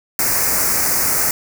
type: band-stop noise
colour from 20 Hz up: white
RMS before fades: -17 dBFS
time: 0.19-1.31 s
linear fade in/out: 2 ms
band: 2300 to 4900 Hz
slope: 48 dB/octave
effects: none